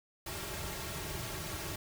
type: noise with comb filter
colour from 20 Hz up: pink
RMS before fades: -40 dBFS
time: 0.26-1.76 s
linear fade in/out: 5 ms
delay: 4 ms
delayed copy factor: -0.75
effects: none